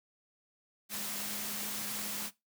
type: tone in noise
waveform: sine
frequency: 207.3 Hz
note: G#3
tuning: 3 cents flat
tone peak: -48 dBFS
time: 0.89-2.31 s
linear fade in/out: 50 ms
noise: white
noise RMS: -38 dBFS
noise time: 0.89-2.31 s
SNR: -13 dB
effects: noise-tail reverb RT60 0.2 s tail -19 dB re dry + high-pass 100 Hz 12 dB/octave